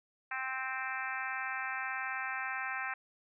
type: harmonic tone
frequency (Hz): 261.6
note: C4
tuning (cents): 0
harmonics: 3 / 4 / 5 / 6 / 7 / 8 / 9 / 10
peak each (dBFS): -43 / -44 / -43 / -40 / -41 / -47 / -44 / -47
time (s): 0.31-2.94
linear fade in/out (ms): 5
effects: none